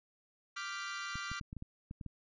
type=chord; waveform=sawtooth; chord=G dominant seventh; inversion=second; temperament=equal with one note detuned; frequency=1174.7 / 1396.9 / 1561.7 / 1975.5 Hz; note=D6 / F6 / G6 / B6; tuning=0 / 0 / -7 / 0 cents; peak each=-40 / -39 / -44 / -43 dBFS; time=0.56-1.4 s; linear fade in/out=10 ms
type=clicks; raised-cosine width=5 ms; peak=-31 dBFS; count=9; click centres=1.156 / 1.316 / 1.412 / 1.529 / 1.567 / 1.624 / 1.911 / 2.012 / 2.063 s
effects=resampled to 16000 Hz